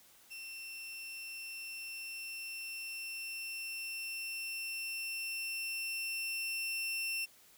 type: tone with level ramp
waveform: sawtooth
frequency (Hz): 2700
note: E7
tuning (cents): +41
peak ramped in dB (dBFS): -41 to -31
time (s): 0.3-7.26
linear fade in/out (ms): 20
effects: white hiss -62 dBFS RMS until 7.57 s